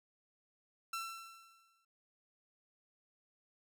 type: tone with exponential decay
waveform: sawtooth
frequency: 1344 Hz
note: E6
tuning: 33 cents sharp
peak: -33 dBFS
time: 0.93-1.85 s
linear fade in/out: 5 ms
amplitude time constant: 200 ms
effects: none